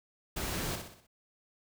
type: noise with echo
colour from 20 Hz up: pink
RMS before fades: -36 dBFS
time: 0.36-0.76 s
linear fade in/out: 10 ms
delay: 62 ms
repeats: 5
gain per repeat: -6 dB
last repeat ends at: 1.07 s
effects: none